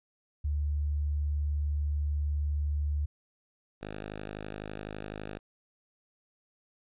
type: tone pair in turn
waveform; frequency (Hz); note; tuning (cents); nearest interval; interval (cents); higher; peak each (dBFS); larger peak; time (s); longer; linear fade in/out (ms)
sine / 5% pulse; 73.42 / 51.92; D2 / G#1; 0 / 0; tritone; 600; first; -27; neither; 0.44-3.06 / 3.81-5.39; first; 10
effects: resampled to 8000 Hz